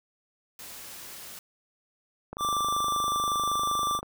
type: noise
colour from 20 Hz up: white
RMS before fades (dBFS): -43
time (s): 0.59-1.39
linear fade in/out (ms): 2
type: click train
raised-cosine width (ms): 1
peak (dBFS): -23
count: 44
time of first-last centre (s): 2.33-4.03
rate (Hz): 25.3
type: tone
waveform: square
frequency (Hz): 1176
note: D6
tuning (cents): +2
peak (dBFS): -26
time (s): 2.38-4.01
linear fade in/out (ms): 50
effects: none